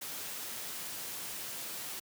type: noise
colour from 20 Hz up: white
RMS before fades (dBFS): -41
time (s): 0.01-2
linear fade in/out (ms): 10
effects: high-pass 100 Hz 12 dB/octave